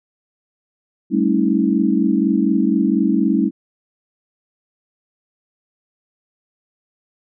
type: chord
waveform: sine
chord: A dominant seventh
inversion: third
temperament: equal with one note detuned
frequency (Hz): 196 / 220 / 277.2 / 321.7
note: G3 / A3 / C#4 / E4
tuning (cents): 0 / 0 / 0 / -42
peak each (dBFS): -19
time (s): 1.1-3.51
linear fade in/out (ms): 50
effects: none